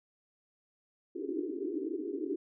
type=band-pass noise; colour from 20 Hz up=pink; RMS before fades=-36 dBFS; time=1.15-2.36 s; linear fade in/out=10 ms; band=280 to 420 Hz; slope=96 dB/octave; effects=none